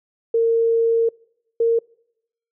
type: tone pair in turn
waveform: sine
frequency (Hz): 458.3 / 460.7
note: A#4 / A#4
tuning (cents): -29 / -20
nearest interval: unison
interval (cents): 9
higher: second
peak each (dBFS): -14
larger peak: neither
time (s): 0.34-1.09 / 1.6-1.79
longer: first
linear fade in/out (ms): 5
effects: noise-tail reverb RT60 0.8 s tail -26 dB re dry